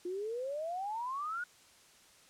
sine exponential sweep, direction up, 346.9 to 1480 Hz, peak -35 dBFS, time 0.05-1.44 s, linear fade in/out 5 ms, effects white hiss -61 dBFS RMS until 2.29 s + low-pass 9000 Hz 12 dB/octave

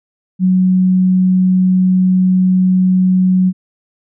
sine tone, 185 Hz, F#3, in tune, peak -8 dBFS, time 0.39-3.53 s, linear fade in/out 50 ms, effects none

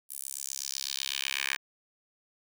10% pulse tone with high-pass filter sweep, 68 Hz, C#2, 33 cents flat, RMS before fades -35 dBFS, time 0.09-1.57 s, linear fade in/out 20 ms, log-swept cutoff 11000 to 1900 Hz, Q 2.1, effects none

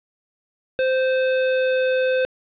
square tone with pitch glide, 520 to 515.5 Hz, C5 to C5, -11 to -26 cents, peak -18 dBFS, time 0.79-2.25 s, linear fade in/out 0 ms, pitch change -15 cents, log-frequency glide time 0.97-1.86 s, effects resampled to 8000 Hz + 8-bit

